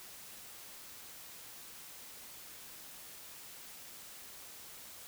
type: silence
effects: white hiss -51 dBFS RMS until 5.07 s